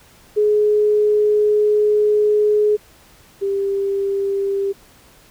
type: tone pair in turn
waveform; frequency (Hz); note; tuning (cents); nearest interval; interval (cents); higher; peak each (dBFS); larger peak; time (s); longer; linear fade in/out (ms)
sine; 420.5 / 395.5; G#4 / G4; +22 / +15; minor second; 107; first; -12 / -17; first; 0.36-2.77 / 3.41-4.73; first; 20
effects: pink hiss -49 dBFS RMS until 5.3 s